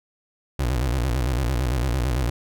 30% pulse tone with vibrato, 62.7 Hz, B1, 27 cents sharp, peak -18 dBFS, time 0.59-2.3 s, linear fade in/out 5 ms, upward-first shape square, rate 8.9 Hz, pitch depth 140 cents each way, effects none

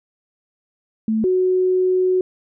sine tone pair in turn, 220 / 369.3 Hz, A3 / F#4, 0 / -3 cents, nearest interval major sixth, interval 897 cents, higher second, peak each -16 / -14 dBFS, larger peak second, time 1.08-1.24 / 1.24-2.21 s, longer second, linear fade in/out 2 ms, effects none

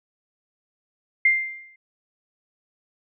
sine tone with exponential decay, 2099 Hz, C7, 5 cents sharp, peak -12 dBFS, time 1.25-1.76 s, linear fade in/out 5 ms, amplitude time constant 110 ms, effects none

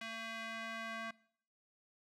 square tone with band-pass filter sweep, 225.5 Hz, A3, 43 cents sharp, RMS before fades -44 dBFS, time 0.01-1.11 s, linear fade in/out 5 ms, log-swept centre 2400 to 1600 Hz, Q 1.3, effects noise-tail reverb RT60 0.6 s tail -21 dB re dry

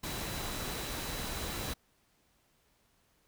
sine tone in noise, 3951 Hz, B7, in tune, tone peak -48 dBFS, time 0.03-1.74 s, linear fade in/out 10 ms, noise pink, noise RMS -38 dBFS, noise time 0.03-1.74 s, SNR -13 dB, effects pink hiss -71 dBFS RMS until 3.27 s

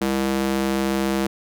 square tone with high-pass filter, 67 Hz, C2, 42 cents sharp, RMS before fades -22 dBFS, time 0.01-1.27 s, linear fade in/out 5 ms, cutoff 250 Hz, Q 1.7, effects none

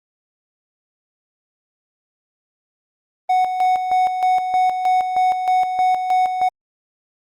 triangle tone with tremolo, 740 Hz, F#5, in tune, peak -11 dBFS, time 3.29-6.49 s, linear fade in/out 10 ms, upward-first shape square, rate 3.2 Hz, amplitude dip 55%, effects Opus 32 kbps

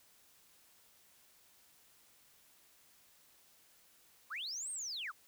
sine linear two-way sweep, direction up then down, 1000 to 8710 to 1000 Hz, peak -38 dBFS, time 4.3-5.12 s, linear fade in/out 20 ms, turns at 4.71 s, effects tanh soft clip ceiling -35 dBFS + white hiss -66 dBFS RMS until 5.27 s

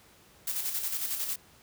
blue noise with tremolo, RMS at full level -31 dBFS, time 0.47-1.36 s, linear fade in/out 5 ms, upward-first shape square, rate 11 Hz, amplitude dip 45%, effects pink hiss -58 dBFS RMS until 1.62 s + high-pass 60 Hz 12 dB/octave

